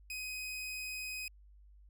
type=tone; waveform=sawtooth; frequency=2512 Hz; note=D#7; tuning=16 cents sharp; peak=-36 dBFS; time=0.1-1.28 s; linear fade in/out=2 ms; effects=added 50 Hz sine -56 dBFS peak until 1.89 s